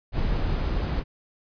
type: noise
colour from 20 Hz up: brown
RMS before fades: -25 dBFS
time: 0.12-1.04 s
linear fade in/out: 50 ms
effects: resampled to 11025 Hz